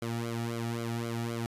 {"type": "tone with flanger", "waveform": "sawtooth", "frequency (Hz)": 116.54, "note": "A#2", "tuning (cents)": 0, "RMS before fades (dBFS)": -34, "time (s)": [0.02, 1.46], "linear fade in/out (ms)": 0, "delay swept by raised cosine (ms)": [1.1, 1.96], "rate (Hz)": 3.8, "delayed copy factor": -0.95, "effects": ["resampled to 32000 Hz"]}